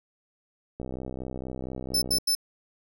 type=click train; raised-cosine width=2 ms; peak=-22 dBFS; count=90; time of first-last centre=0.8-2.184 s; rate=64.3 Hz
type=tone bursts; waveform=sawtooth; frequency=5274 Hz; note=E8; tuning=in tune; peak=-19 dBFS; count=3; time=1.94-2.351 s; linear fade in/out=5 ms; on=79 ms; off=87 ms
effects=none